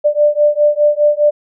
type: beating tone pair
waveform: sine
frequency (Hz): 590 / 594.9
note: D5 / D5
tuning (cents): +8 / +22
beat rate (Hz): 4.9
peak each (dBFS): -12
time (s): 0.04-1.31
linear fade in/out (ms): 20
effects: none